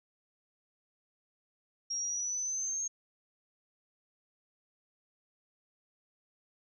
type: exponential sweep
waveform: sine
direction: up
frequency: 5588 to 6500 Hz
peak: -32 dBFS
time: 1.9-2.88 s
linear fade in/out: 10 ms
effects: none